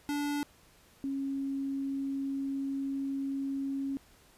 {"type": "tone pair in turn", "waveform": ["square", "sine"], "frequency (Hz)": [290, 273.7], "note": ["D4", "C#4"], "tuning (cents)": [-22, -22], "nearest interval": "minor second", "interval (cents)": 100, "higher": "first", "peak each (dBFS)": [-31, -31], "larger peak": "neither", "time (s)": [[0.09, 0.43], [1.04, 3.97]], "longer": "second", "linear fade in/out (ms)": 0, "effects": ["pink hiss -61 dBFS RMS until 4.37 s", "resampled to 32000 Hz"]}